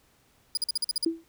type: tone bursts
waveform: 35% pulse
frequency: 4902 Hz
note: D#8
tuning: 27 cents flat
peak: -23 dBFS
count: 8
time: 0.55-1.048 s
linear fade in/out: 2 ms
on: 22 ms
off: 46 ms
type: tone with exponential decay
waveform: sine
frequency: 329.6 Hz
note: E4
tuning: in tune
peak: -19 dBFS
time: 1.06-1.24 s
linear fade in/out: 5 ms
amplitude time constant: 39 ms
effects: pink hiss -64 dBFS RMS until 1.28 s